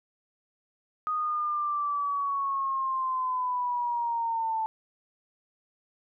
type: linear sweep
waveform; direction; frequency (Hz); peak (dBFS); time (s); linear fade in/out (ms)
sine; down; 1244.5 to 880; -26; 1.07-4.66; 0
effects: none